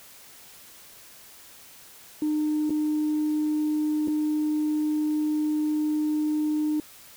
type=tone with dropouts; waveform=sine; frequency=304 Hz; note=D#4; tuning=40 cents flat; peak=-21 dBFS; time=2.22-6.8 s; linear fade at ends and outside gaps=2 ms; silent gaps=2.696-2.704 / 4.075-4.081 s; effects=tanh soft clip ceiling -19 dBFS + white hiss -49 dBFS RMS until 7.16 s